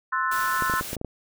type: chord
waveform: sine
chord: F# half-diminished seventh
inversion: second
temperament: equal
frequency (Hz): 1046.5 / 1318.5 / 1480 / 1760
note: C6 / E6 / F#6 / A6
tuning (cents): 0 / 0 / 0 / 0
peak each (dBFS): -26 / -28 / -28 / -31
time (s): 0.12-0.81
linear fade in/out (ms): 10
type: noise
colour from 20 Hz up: white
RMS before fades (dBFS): -35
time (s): 0.31-0.96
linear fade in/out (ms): 10
type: clicks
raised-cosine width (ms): 2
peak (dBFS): -18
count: 8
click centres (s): 0.623 / 0.698 / 0.738 / 0.811 / 0.931 / 0.967 / 1.014 / 1.047
effects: none